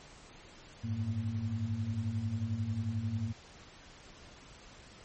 sine tone cluster, 97.6 / 108.8 / 229.5 Hz, G2 / A2 / A#3, -7 / -19 / -27 cents, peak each -37 / -34 / -38 dBFS, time 0.83-3.33 s, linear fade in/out 20 ms, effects pink hiss -54 dBFS RMS until 5.04 s + MP3 32 kbps

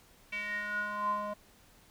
square tone with band-pass filter sweep, 207.7 Hz, G#3, in tune, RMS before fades -35 dBFS, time 0.32-1.34 s, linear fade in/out 10 ms, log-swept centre 2400 to 790 Hz, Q 8.7, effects pink hiss -61 dBFS RMS until 1.9 s

